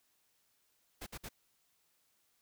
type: noise bursts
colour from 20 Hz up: pink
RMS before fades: -45 dBFS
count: 3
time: 1.01-1.29 s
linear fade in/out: 10 ms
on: 56 ms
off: 56 ms
effects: white hiss -75 dBFS RMS until 2.41 s